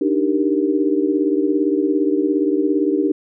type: chord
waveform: sine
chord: Eb major seventh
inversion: third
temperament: equal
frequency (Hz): 293.7 / 311.1 / 392 / 466.2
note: D4 / Eb4 / G4 / Bb4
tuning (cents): 0 / 0 / 0 / 0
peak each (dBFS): -19 / -20 / -20 / -25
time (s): 0.01-3.12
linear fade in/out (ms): 5
effects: none